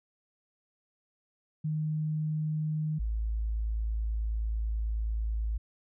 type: tone pair in turn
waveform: sine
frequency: 154.5 / 54.62 Hz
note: D#3 / A1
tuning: -12 / -12 cents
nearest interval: octave + tritone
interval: 1800 cents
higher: first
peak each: -28 dBFS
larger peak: neither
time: 1.64-2.99 / 2.99-5.58 s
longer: second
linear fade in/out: 10 ms
effects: none